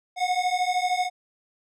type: beating tone pair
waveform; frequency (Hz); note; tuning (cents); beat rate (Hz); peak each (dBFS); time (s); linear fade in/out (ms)
square; 722 / 735; F#5 / F#5; -43 / -12; 13; -26; 0.16-1.1; 50
effects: low-pass 7000 Hz 12 dB/octave